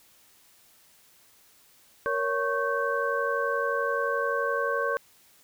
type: tone cluster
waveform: sine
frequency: 467.4 / 559 / 1101 / 1547 Hz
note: A#4 / C#5 / C#6 / G6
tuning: +5 / +14 / -12 / -23 cents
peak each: -30 dBFS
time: 2.06-4.97 s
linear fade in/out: 0 ms
effects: white hiss -59 dBFS RMS until 5.43 s